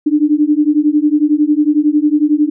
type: beating tone pair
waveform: sine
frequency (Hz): 293.7 / 304.7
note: D4 / D#4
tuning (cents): 0 / -36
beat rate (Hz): 11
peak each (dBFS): -12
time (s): 0.06-2.5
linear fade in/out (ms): 10
effects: none